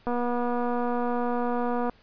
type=click train; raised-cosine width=1 ms; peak=-16 dBFS; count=443; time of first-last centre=0.07-1.896 s; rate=242 Hz; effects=pink hiss -59 dBFS RMS until 2.02 s + resampled to 11025 Hz